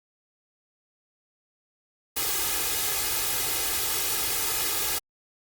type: noise with comb filter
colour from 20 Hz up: white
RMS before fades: -27 dBFS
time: 2.16-4.99 s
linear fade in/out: 10 ms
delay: 2.4 ms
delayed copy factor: +0.75
effects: Opus 48 kbps